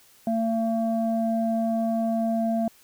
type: tone pair together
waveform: sine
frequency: 226.3 / 678 Hz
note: A3 / E5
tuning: +49 / +49 cents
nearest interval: octave + perfect fifth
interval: 1900 cents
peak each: -23 / -25 dBFS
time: 0.27-2.68 s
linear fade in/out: 2 ms
effects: tanh soft clip ceiling -15 dBFS + white hiss -56 dBFS RMS until 2.83 s